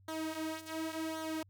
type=tone with flanger; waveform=sawtooth; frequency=318.5 Hz; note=D#4; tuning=41 cents sharp; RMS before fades=-39 dBFS; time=0.08-1.43 s; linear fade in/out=5 ms; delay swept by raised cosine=0.39 to 6.29 ms; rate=0.9 Hz; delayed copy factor=-0.7; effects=added 96 Hz sine -60 dBFS peak until 1.49 s